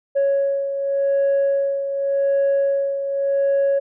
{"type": "beating tone pair", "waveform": "sine", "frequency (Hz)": [554.4, 555.27], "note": ["C#5", "C#5"], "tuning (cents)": [0, 3], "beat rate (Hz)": 0.87, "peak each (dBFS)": [-16, -23], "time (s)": [0.15, 3.8], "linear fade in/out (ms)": 20, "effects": ["tanh soft clip ceiling -13 dBFS"]}